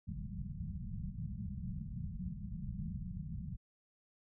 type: low-pass noise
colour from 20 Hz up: white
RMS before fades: -42 dBFS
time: 0.07-3.57 s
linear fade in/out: 20 ms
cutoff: 210 Hz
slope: 96 dB/octave
effects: none